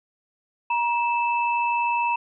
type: tone pair together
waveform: sine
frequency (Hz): 948.3 / 2636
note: A#5 / E7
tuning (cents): +29 / -1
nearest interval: octave + tritone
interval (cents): 1770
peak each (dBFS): -21 / -27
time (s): 0.7-2.16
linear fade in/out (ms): 5
effects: none